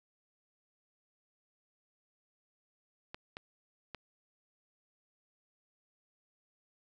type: clicks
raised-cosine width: 0.3 ms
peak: -26 dBFS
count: 3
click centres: 3.145 / 3.369 / 3.947 s
effects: none